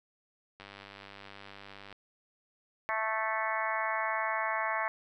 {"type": "click train", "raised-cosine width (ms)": 0.3, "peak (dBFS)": -31, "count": 133, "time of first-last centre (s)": [0.6, 1.927], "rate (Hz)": 99.5}
{"type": "harmonic tone", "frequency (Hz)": 219.8, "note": "A3", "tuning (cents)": -2, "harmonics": [3, 4, 5, 6, 7, 8, 9, 10], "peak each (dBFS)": [-37, -36, -35, -41, -41, -37, -39, -40], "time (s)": [2.89, 4.88], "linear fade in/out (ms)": 0}
{"effects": []}